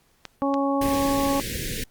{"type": "clicks", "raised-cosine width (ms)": 0.2, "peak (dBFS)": -17, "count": 2, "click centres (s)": [0.253, 0.541]}
{"type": "harmonic tone", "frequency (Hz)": 277.2, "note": "C#4", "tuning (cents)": 0, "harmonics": [1, 2, 3, 4], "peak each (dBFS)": [-23, -26, -28, -29], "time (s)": [0.42, 1.4], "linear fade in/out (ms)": 0}
{"type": "band-stop noise", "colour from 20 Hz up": "pink", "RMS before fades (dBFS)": -30, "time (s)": [0.81, 1.84], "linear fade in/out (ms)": 5, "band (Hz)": [540, 1600], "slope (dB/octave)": 96}
{"effects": ["pink hiss -63 dBFS RMS until 1.9 s", "Opus 48 kbps"]}